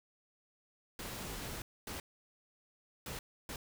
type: noise bursts at uneven times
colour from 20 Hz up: pink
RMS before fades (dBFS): -43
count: 4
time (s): 0.99-1.62 / 1.87-2 / 3.06-3.19 / 3.49-3.56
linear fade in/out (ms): 2
effects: none